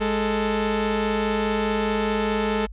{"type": "tone pair together", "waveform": "sawtooth", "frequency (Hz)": [208.5, 441.8], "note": ["G#3", "A4"], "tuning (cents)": [7, 7], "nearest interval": "octave + minor second", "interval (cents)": 1300, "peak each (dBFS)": -20, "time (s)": [0, 2.67], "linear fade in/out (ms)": 20, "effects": ["added 50 Hz sine -35 dBFS peak until 2.72 s", "resampled to 8000 Hz"]}